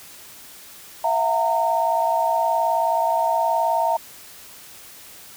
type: tone cluster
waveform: sine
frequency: 661 / 720 / 916 Hz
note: E5 / F#5 / A#5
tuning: +5 / -47 / -31 cents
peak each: -22 / -25 / -20 dBFS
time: 1.04-3.97 s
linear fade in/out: 5 ms
effects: white hiss -43 dBFS RMS until 5.36 s